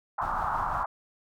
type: band-pass noise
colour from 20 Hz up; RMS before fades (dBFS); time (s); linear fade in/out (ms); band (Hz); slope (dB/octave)
white; -30; 0.18-0.86; 5; 710 to 1300; 48
type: noise with tremolo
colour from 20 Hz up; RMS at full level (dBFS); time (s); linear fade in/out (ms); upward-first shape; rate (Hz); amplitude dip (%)
brown; -37; 0.21-0.84; 10; triangle; 6; 45
effects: none